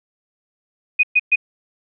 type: tone bursts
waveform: sine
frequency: 2489 Hz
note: D#7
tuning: in tune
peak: -10 dBFS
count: 3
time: 0.99-1.359 s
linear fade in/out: 10 ms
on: 43 ms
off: 120 ms
effects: none